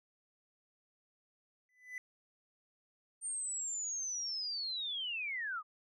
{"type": "tone with exponential growth", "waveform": "triangle", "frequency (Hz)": 2000, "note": "B6", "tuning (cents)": 21, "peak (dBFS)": -36, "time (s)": [1.69, 1.98], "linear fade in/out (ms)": 1, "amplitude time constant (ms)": 62}
{"type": "linear sweep", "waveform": "sine", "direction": "down", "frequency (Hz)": [8870, 1174.7], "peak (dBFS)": -36, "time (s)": [3.21, 5.63], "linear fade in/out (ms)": 50}
{"effects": []}